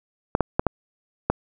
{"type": "clicks", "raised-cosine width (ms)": 1, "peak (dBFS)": -4, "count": 5, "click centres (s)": [0.351, 0.407, 0.595, 0.667, 1.3], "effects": []}